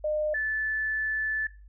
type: tone pair in turn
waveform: sine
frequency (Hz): 608 / 1744.7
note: D#5 / A6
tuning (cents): -40 / -15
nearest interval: octave + tritone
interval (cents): 1825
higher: second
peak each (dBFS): -25 / -26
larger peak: first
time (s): 0.04-0.34 / 0.34-1.47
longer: second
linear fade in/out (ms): 5
effects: noise-tail reverb RT60 0.3 s tail -17 dB re dry + added 50 Hz sine -47 dBFS peak until 1.68 s